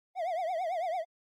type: tone with vibrato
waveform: triangle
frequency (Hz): 694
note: F5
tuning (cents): -11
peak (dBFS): -28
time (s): 0.15-1.05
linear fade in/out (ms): 50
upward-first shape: triangle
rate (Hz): 9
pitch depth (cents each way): 190
effects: AAC 64 kbps